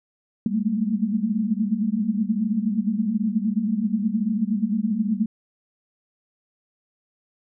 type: tone cluster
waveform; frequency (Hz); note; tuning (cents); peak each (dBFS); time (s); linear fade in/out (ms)
sine; 196.3 / 210.4 / 220.7 / 229.3; G3 / G#3 / A3 / A#3; +3 / +23 / +5 / -28; -26; 0.46-5.26; 2
effects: none